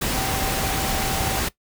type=tone in noise; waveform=sine; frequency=774 Hz; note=G5; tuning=22 cents flat; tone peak=-29 dBFS; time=0.14-1.4 s; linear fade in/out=10 ms; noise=pink; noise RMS=-24 dBFS; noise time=0.01-1.49 s; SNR=-8 dB; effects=noise-tail reverb RT60 0.1 s tail -18 dB re dry